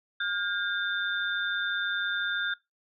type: tone cluster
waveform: sine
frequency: 1419 / 1609 / 3587 Hz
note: F6 / G6 / A7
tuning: +27 / +45 / +33 cents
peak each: -31 / -31 / -34 dBFS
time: 0.2-2.54 s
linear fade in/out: 5 ms
effects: noise-tail reverb RT60 0.2 s tail -21 dB re dry